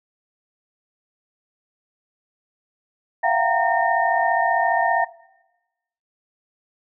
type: tone cluster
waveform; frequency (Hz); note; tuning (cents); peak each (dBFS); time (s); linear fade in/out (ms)
sine; 675 / 710 / 767 / 928 / 1826; E5 / F5 / G5 / A#5 / A#6; +41 / +28 / -38 / -8 / -36; -23; 3.23-5.05; 10
effects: noise-tail reverb RT60 1.0 s tail -20 dB re dry